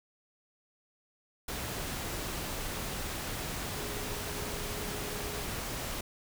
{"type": "tone in noise", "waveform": "sine", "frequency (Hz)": 415.3, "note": "G#4", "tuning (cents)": 0, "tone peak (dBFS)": -44, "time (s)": [3.77, 5.46], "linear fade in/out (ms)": 5, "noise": "pink", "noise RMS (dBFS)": -37, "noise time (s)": [1.48, 6.01], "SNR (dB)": -10, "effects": []}